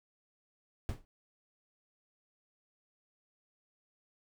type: noise with exponential decay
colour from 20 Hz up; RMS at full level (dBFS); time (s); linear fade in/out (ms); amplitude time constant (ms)
brown; -30; 0.89-1.05; 0; 34
effects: none